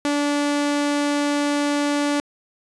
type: tone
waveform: sawtooth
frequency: 289.8 Hz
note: D4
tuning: 23 cents flat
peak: -15 dBFS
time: 0.05-2.2 s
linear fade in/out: 0 ms
effects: resampled to 22050 Hz